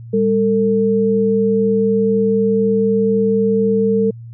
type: tone pair together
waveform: sine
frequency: 200 / 449 Hz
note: G3 / A4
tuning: +35 / +35 cents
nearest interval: octave + major second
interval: 1400 cents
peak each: -16 / -14 dBFS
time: 0.13-4.11 s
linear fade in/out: 10 ms
effects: added 116 Hz sine -31 dBFS peak until 4.33 s